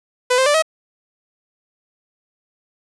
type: tone with pitch steps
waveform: sawtooth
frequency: 500 / 524 / 586 / 637 Hz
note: B4 / C5 / D5 / D#5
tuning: +21 / +2 / -4 / +41 cents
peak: -9 dBFS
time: 0.3-0.624 s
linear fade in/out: 10 ms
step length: 81 ms
effects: resampled to 24000 Hz + 7-bit